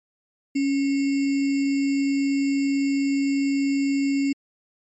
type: tone with sample-and-hold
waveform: sine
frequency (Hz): 277.2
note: C#4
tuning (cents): 0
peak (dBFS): -19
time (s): 0.55-4.33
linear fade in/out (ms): 10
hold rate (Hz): 2450
effects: MP3 32 kbps